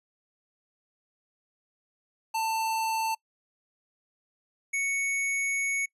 square tone pair in turn, 891 / 2220 Hz, A5 / C#7, +22 / +2 cents, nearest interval octave + major third, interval 1580 cents, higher second, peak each -27 / -27 dBFS, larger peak neither, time 2.34-3.15 / 4.73-5.86 s, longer second, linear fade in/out 10 ms, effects noise-tail reverb RT60 0.1 s tail -26 dB re dry + resampled to 32000 Hz

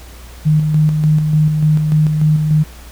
sine tone with tremolo, 153.5 Hz, D#3, 23 cents flat, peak -8 dBFS, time 0.45-2.64 s, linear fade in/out 20 ms, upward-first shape square, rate 3.4 Hz, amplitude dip 40%, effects added 60 Hz sine -34 dBFS peak until 2.91 s + pink hiss -40 dBFS RMS until 2.91 s

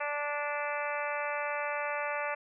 harmonic tone, 292.3 Hz, D4, 8 cents flat, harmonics 2 / 3 / 4 / 5 / 6 / 7 / 8 / 9, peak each -36 / -38 / -39 / -40 / -41 / -41 / -42 / -43 dBFS, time 0-2.35 s, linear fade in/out 10 ms, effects none

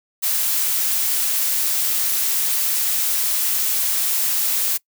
blue noise, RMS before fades -20 dBFS, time 0.22-4.78 s, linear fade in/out 20 ms, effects noise-tail reverb RT60 0.1 s tail -23 dB re dry

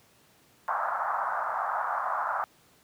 white band-pass noise, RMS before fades -30 dBFS, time 0.68-2.44 s, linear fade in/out 0 ms, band 670 to 1400 Hz, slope 48 dB/octave, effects pink hiss -61 dBFS RMS until 2.83 s + high-pass 100 Hz 12 dB/octave

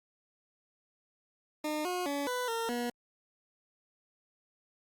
20% pulse tone with pitch steps, 303.9 / 360.4 / 284.1 / 497.3 / 457.8 / 240.8 Hz, D#4 / F#4 / C#4 / B4 / A#4 / B3, -41 / -45 / +43 / +12 / -31 / -44 cents, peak -27 dBFS, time 1.64-2.9 s, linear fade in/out 5 ms, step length 210 ms, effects Opus 48 kbps

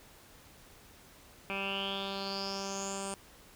10% pulse tone with low-pass filter sweep, 196 Hz, G3, in tune, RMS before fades -37 dBFS, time 1.5-3.14 s, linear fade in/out 0 ms, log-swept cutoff 2400 to 8700 Hz, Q 8.6, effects pink hiss -57 dBFS RMS until 3.55 s

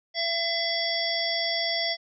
harmonic tone with a mistuned harmonic, 673 Hz, E5, 36 cents sharp, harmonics 1 / 3 / 5 / 7 / 8, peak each -31 / -31 / -31 / -31 / -31 dBFS, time 0.14-1.97 s, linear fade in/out 50 ms, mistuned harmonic 7, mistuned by -19 cents, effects none

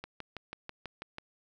click train, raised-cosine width 0.3 ms, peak -24 dBFS, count 8, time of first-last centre 0.04-1.184 s, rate 6.12 Hz, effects none

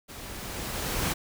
pink noise with level ramp, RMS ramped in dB -43 to -27 dBFS, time 0.08-1.14 s, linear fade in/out 20 ms, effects none

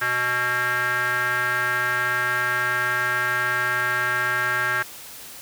square tone with band-pass filter, 123.47 Hz, B2, in tune, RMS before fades -23 dBFS, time 0.01-4.83 s, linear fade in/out 10 ms, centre 1600 Hz, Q 5.9, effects white hiss -40 dBFS RMS until 5.41 s

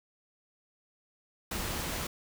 pink noise, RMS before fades -35 dBFS, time 1.51-2.07 s, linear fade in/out 5 ms, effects none

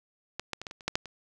clicks, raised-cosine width 0.2 ms, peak -16 / -15 / -21 / -20 / -24 / -30 / -11 / -8 / -25 dBFS, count 9, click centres 0.396 / 0.533 / 0.616 / 0.668 / 0.711 / 0.808 / 0.88 / 0.955 / 1.057 s, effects none

